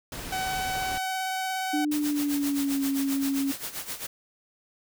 pink noise, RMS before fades -37 dBFS, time 0.12-0.98 s, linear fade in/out 2 ms
sawtooth tone with vibrato, 755 Hz, F#5, 35 cents sharp, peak -24 dBFS, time 0.32-1.85 s, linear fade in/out 5 ms, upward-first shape sine, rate 17 Hz, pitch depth 10 cents each way
sine tone with pitch glide, 298 to 274.9 Hz, D4 to C#4, +25 to -14 cents, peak -24 dBFS, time 1.73-3.52 s, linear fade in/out 10 ms, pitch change -139 cents, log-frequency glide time 1.93-2.83 s
white noise with tremolo, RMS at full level -33 dBFS, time 1.91-4.07 s, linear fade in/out 10 ms, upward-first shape sine, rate 7.6 Hz, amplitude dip 75%
effects none

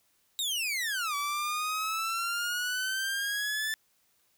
sawtooth exponential two-way sweep, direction down then up, 3845 to 1142 to 1765 Hz, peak -26 dBFS, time 0.39-3.74 s, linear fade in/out 0 ms, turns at 1.15 s, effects white hiss -70 dBFS RMS until 4.37 s

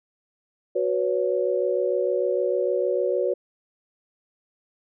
sine chord, F# suspended fourth, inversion none, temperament equal with one note detuned, 370 / 493.9 / 560.5 Hz, F#4 / B4 / C#5, 0 / 0 / +19 cents, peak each -25 dBFS, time 0.75-3.34 s, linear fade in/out 10 ms, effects none

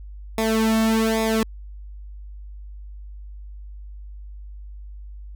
sawtooth tone with flanger, 222.1 Hz, A3, 16 cents sharp, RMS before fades -20 dBFS, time 0.38-1.43 s, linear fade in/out 2 ms, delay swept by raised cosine 0.67 to 2.07 ms, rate 1.2 Hz, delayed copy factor -0.95, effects added 50 Hz sine -35 dBFS peak until 5.35 s

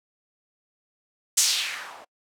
violet noise with low-pass filter sweep, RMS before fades -26 dBFS, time 1.37-2.05 s, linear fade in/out 10 ms, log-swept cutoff 7300 to 610 Hz, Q 1.8, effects noise-tail reverb RT60 0.1 s tail -26 dB re dry

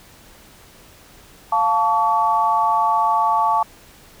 sine chord, F augmented, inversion none, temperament equal with one note detuned, 698.5 / 880 / 1134 Hz, F5 / A5 / C#6, 0 / 0 / +39 cents, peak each -23 / -17 / -19 dBFS, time 1.52-3.63 s, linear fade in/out 5 ms, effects pink hiss -47 dBFS RMS until 4.2 s

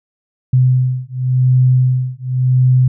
sine beating tone pair, 127.3 / 128.21 Hz, C3 / C3, -47 / -35 cents, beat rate 0.91 Hz, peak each -13 dBFS, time 0.53-2.88 s, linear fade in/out 5 ms, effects none

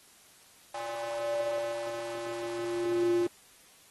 square tone with high-pass filter sweep, 116.54 Hz, A#2, in tune, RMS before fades -32 dBFS, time 0.74-3.27 s, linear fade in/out 5 ms, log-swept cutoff 710 to 330 Hz, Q 8.1, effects white hiss -58 dBFS RMS until 3.9 s + AAC 32 kbps

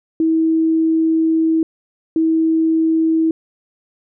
sine tone bursts at uneven times, 322.6 Hz, E4, 37 cents flat, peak -12 dBFS, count 2, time 0.2-1.63 / 2.16-3.31 s, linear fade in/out 2 ms, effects none

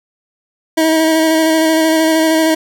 25% pulse tone with vibrato, 319.4 Hz, D#4, 45 cents sharp, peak -6 dBFS, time 0.77-2.55 s, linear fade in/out 10 ms, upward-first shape square, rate 13 Hz, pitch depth 16 cents each way, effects none

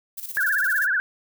violet noise with tremolo, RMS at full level -32 dBFS, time 0.17-0.87 s, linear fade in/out 10 ms, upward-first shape square, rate 17 Hz, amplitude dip 65%
sine tone with vibrato, 1584 Hz, G6, 18 cents sharp, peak -19 dBFS, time 0.37-1 s, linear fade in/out 0 ms, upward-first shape triangle, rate 16 Hz, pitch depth 190 cents each way
effects none

